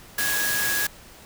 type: tone in noise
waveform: sine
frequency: 1661.2 Hz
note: G#6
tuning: in tune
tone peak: -25 dBFS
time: 0.18-0.87 s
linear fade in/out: 5 ms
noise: white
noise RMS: -26 dBFS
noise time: 0.18-0.87 s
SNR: -2 dB
effects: pink hiss -47 dBFS RMS until 1.25 s